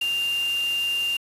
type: tone in noise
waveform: sine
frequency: 2794 Hz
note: F7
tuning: in tune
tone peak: -22 dBFS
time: 0.01-1.17 s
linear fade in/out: 5 ms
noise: white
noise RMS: -38 dBFS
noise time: 0.01-1.17 s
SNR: +13 dB
effects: resampled to 32000 Hz